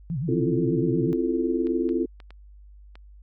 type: tone with vibrato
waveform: sine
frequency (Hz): 146.83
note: D3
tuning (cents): 0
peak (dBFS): -25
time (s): 0.1-1.13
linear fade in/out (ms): 0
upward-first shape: sine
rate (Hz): 8.3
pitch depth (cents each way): 300
type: chord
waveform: sine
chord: F major seventh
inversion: second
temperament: equal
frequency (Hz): 261.6 / 329.6 / 349.2 / 440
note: C4 / E4 / F4 / A4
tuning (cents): 0 / 0 / 0 / 0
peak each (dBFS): -27 / -27 / -26 / -30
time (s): 0.28-2.06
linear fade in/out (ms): 10
type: clicks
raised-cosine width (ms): 0.3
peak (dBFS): -30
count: 5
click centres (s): 1.67 / 1.891 / 2.202 / 2.306 / 2.955
effects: added 50 Hz sine -45 dBFS peak until 3.22 s